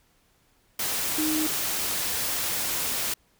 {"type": "tone in noise", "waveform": "sine", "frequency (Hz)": 310.4, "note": "D#4", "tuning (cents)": -4, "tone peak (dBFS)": -25, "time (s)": [1.18, 1.47], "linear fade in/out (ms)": 5, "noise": "white", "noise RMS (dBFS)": -28, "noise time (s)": [0.79, 3.14], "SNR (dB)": 0, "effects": ["pink hiss -65 dBFS RMS until 3.39 s"]}